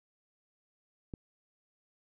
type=click; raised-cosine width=3 ms; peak=-27 dBFS; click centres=1.138 s; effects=none